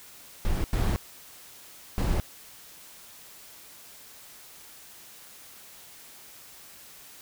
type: noise bursts at uneven times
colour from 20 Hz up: brown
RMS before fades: -25 dBFS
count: 3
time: 0.45-0.64 / 0.73-0.96 / 1.98-2.2 s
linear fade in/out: 0 ms
effects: white hiss -49 dBFS RMS until 7.21 s